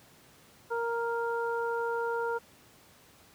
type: harmonic tone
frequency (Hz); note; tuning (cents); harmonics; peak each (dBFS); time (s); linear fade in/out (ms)
466.2; A#4; 0; 1 / 2 / 3; -31 / -34 / -36; 0.7-2.39; 20
effects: pink hiss -58 dBFS RMS until 3.34 s + high-pass 80 Hz 12 dB/octave